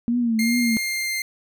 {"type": "tone with vibrato", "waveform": "sine", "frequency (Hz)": 232.2, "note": "A#3", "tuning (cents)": -7, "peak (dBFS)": -18, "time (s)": [0.08, 0.77], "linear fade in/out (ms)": 0, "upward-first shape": "triangle", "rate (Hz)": 2.5, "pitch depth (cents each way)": 100}
{"type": "tone with pitch glide", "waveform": "sawtooth", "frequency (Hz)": [2118, 2101], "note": ["C7", "C7"], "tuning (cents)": [21, 7], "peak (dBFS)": -20, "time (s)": [0.39, 1.22], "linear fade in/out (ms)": 2, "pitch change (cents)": -14, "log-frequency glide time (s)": [0.77, 1.08]}
{"effects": []}